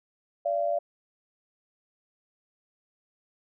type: tone pair together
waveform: sine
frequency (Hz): 581 / 683.2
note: D5 / F5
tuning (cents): -19 / -38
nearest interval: minor third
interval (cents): 281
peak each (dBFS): -27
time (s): 0.45-0.79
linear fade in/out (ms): 10
effects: none